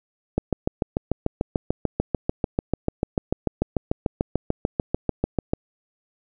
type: click train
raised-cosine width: 2 ms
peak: -7 dBFS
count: 36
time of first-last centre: 0.38-5.535 s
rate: 6.79 Hz
effects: none